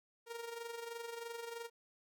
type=tone with amplitude modulation; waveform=sawtooth; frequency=466.2 Hz; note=A#4; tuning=in tune; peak=-37 dBFS; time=0.26-1.7 s; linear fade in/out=50 ms; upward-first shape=sine; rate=23.1 Hz; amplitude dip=60%; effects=none